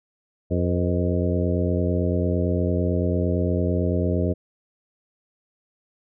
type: harmonic tone with a mistuned harmonic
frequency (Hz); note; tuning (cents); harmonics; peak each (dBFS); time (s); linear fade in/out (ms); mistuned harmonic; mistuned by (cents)
88.9; F2; +31; 1 / 2 / 3 / 4 / 5 / 6 / 7; -23 / -26 / -28 / -29 / -30 / -31 / -31; 0.5-4.34; 20; 6; -55
effects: none